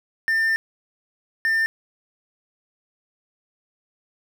triangle tone bursts at uneven times, 1797 Hz, A6, 36 cents sharp, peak -16 dBFS, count 2, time 0.28-0.56 / 1.45-1.66 s, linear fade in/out 0 ms, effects 8-bit

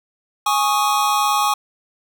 square chord, Ab suspended fourth, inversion none, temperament just, 830.6 / 1107.5 / 1245.9 Hz, Ab5 / Db6 / Eb6, 0 / -2 / +2 cents, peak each -20 / -20 / -23 dBFS, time 0.46-1.54 s, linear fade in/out 5 ms, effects none

